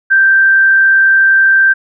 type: tone with frequency modulation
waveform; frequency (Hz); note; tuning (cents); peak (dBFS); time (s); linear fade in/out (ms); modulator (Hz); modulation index
sine; 1568; G6; 0; -5; 0.1-1.74; 20; 69.3; 0.21
effects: none